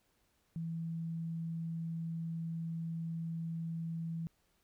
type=tone; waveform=sine; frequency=164.81 Hz; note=E3; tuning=in tune; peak=-36 dBFS; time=0.56-4.27 s; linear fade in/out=0 ms; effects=pink hiss -75 dBFS RMS until 4.63 s